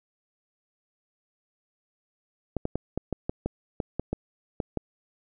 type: clicks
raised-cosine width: 2 ms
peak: -14 dBFS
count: 12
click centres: 2.567 / 2.654 / 2.756 / 2.976 / 3.127 / 3.295 / 3.46 / 3.802 / 3.996 / 4.13 / 4.602 / 4.773 s
effects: none